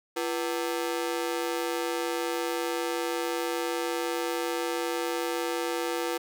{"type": "ring-modulated tone", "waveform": "sawtooth", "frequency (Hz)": 415.3, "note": "G#4", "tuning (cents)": 0, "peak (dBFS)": -21, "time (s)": [0.16, 6.18], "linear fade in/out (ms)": 10, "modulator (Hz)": 72.7, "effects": []}